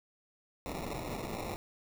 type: noise with sample-and-hold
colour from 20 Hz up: white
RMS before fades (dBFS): -39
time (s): 0.66-1.56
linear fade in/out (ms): 0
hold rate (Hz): 1575
effects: none

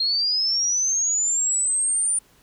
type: linear sweep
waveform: sine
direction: up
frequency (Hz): 4186 to 9300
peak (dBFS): -19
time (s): 0-2.19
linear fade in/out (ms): 5
effects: pink hiss -57 dBFS RMS until 2.42 s

